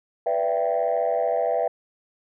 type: chord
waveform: sine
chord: E minor seventh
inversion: second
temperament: equal with one note detuned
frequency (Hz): 493.9 / 587.3 / 668.1 / 784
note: B4 / D5 / E5 / G5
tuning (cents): 0 / 0 / +23 / 0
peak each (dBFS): -25 / -26 / -23 / -27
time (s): 0.26-1.68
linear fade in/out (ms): 5
effects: tanh soft clip ceiling -14 dBFS